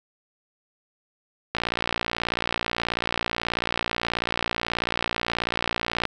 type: click train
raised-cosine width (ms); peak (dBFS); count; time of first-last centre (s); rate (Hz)
0.3; -8; 264; 1.55-6.053; 58.4
effects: none